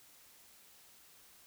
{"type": "silence", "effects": ["white hiss -61 dBFS RMS until 1.46 s"]}